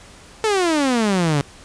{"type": "exponential sweep", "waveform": "sawtooth", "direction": "down", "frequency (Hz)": [448.9, 138], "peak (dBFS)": -12, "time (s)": [0.44, 1.41], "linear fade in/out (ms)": 0, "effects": ["pink hiss -44 dBFS RMS until 1.64 s", "resampled to 22050 Hz"]}